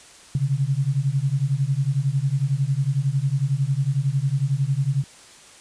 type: beating tone pair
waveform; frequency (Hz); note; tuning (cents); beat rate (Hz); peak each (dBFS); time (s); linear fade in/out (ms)
sine; 131.9 / 142.9; C3 / D3; +14 / -47; 11; -22; 0.35-5.04; 2
effects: white hiss -47 dBFS RMS until 5.6 s + resampled to 22050 Hz